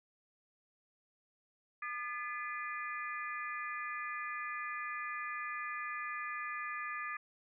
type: harmonic tone with a mistuned harmonic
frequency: 404 Hz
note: G#4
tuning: 48 cents flat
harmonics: 3 / 4 / 5 / 6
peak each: -41 / -43 / -45 / -47 dBFS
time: 1.82-7.17 s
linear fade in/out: 5 ms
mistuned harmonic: 4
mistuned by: +110 cents
effects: none

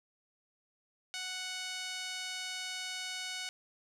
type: tone with band-pass filter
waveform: 5% pulse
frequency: 740 Hz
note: F#5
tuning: in tune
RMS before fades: -40 dBFS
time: 1.14-3.49 s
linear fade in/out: 0 ms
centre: 2700 Hz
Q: 0.66
effects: none

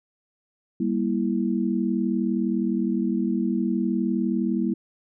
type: chord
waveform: sine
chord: E diminished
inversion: first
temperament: just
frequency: 197.78 / 237.3 / 329.6 Hz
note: G3 / Bb3 / E4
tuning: +16 / +31 / 0 cents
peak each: -25 / -25 / -27 dBFS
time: 0.8-4.74 s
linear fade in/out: 5 ms
effects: none

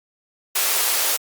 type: high-pass noise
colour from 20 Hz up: white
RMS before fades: -20 dBFS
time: 0.55-1.17 s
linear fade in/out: 10 ms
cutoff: 400 Hz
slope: 24 dB/octave
effects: Opus 48 kbps

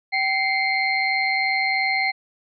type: tone cluster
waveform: sine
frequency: 771 / 2091 / 2234 / 4205 Hz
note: G5 / C7 / C#7 / C8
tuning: -29 / -2 / +13 / +8 cents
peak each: -25 / -21 / -29 / -29 dBFS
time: 0.12-2.12 s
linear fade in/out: 20 ms
effects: none

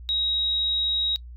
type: tone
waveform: sine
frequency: 3806 Hz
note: A#7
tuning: 35 cents sharp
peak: -22 dBFS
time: 0.09-1.16 s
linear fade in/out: 0 ms
effects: noise-tail reverb RT60 0.1 s tail -21 dB re dry + added 60 Hz sine -38 dBFS peak until 1.36 s

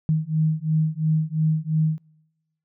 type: beating tone pair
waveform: sine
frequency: 155.56 / 158.46 Hz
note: D#3 / D#3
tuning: 0 / +32 cents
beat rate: 2.9 Hz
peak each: -22 / -22 dBFS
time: 0.09-1.98 s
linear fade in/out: 0 ms
effects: noise-tail reverb RT60 0.9 s tail -24 dB re dry

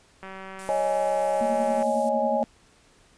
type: click train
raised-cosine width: 0.5 ms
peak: -25 dBFS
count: 306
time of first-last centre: 0.23-1.827 s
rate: 191 Hz
type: noise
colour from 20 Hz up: violet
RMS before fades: -39 dBFS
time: 0.59-2.09 s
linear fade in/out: 0 ms
type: chord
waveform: sine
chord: C# suspended second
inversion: none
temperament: equal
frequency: 554.4 / 622.3 / 830.6 Hz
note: C#5 / D#5 / G#5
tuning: 0 / 0 / 0 cents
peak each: -26 dBFS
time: 0.69-2.43 s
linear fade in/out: 0 ms
type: tone with tremolo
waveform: sine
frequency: 230 Hz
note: A#3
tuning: 23 cents flat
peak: -26 dBFS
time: 1.41-2.44 s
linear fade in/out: 0 ms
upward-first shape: sine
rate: 11 Hz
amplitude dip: 70%
effects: pink hiss -58 dBFS RMS until 3.17 s + resampled to 22050 Hz

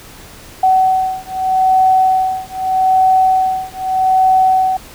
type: beating tone pair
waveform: sine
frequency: 753 / 753.81 Hz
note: F#5 / F#5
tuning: +30 / +32 cents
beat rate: 0.81 Hz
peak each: -13 dBFS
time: 0.63-4.77 s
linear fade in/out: 5 ms
effects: pink hiss -37 dBFS RMS until 4.94 s

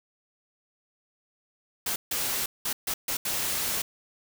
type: noise bursts at uneven times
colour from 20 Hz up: white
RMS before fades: -29 dBFS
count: 6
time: 1.86-1.96 / 2.11-2.46 / 2.65-2.73 / 2.87-2.94 / 3.08-3.17 / 3.25-3.82 s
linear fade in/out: 5 ms
effects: none

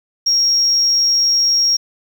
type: tone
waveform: sine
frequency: 5588 Hz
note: F8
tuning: in tune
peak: -10 dBFS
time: 0.26-1.77 s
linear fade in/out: 10 ms
effects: tanh soft clip ceiling -8 dBFS + 7-bit

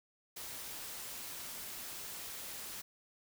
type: noise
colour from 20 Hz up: white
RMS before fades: -45 dBFS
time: 0.36-2.82 s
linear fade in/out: 10 ms
effects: none

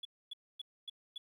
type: tone bursts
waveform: sine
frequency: 3410 Hz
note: G#7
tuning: 45 cents sharp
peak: -38 dBFS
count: 5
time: 0.03-1.18 s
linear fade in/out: 5 ms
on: 22 ms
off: 260 ms
effects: tanh soft clip ceiling -38 dBFS + 12-bit

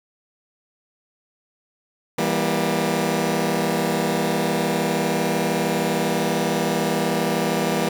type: chord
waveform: 15% pulse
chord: E diminished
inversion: none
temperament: just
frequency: 164.81 / 197.78 / 237.3 Hz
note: E3 / G3 / Bb3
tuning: 0 / +16 / +31 cents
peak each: -18 dBFS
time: 2.18-7.89 s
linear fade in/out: 5 ms
effects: 8-bit

